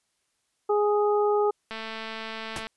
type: harmonic tone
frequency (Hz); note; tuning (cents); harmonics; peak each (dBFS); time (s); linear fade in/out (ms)
415.3; G#4; 0; 1 / 2 / 3; -21 / -27 / -31; 0.69-1.51; 10
type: click train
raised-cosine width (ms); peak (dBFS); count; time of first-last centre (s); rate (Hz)
0.3; -20; 214; 1.71-2.669; 222
type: noise with exponential decay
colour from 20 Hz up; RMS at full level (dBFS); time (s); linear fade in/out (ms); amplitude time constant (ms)
pink; -29; 2.56-2.67; 1; 22
effects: white hiss -74 dBFS RMS until 2.76 s + resampled to 24000 Hz